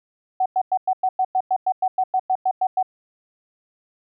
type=tone bursts; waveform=sine; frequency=750 Hz; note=F#5; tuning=23 cents sharp; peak=-16 dBFS; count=16; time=0.4-2.828 s; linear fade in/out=5 ms; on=58 ms; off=100 ms; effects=none